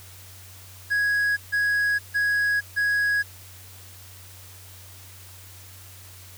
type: tone bursts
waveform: triangle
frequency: 1661.2 Hz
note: G#6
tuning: in tune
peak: -18 dBFS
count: 4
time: 0.9-3.23 s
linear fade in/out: 20 ms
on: 470 ms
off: 150 ms
effects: added 93 Hz sine -46 dBFS peak until 6.37 s + white hiss -47 dBFS RMS until 6.37 s